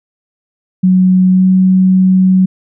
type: tone with pitch glide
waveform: sine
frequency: 185 to 186.83 Hz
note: F#3 to F#3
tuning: 0 to +17 cents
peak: -5 dBFS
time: 0.83-2.46 s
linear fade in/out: 10 ms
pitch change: +17 cents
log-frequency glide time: 1.31-1.45 s
effects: none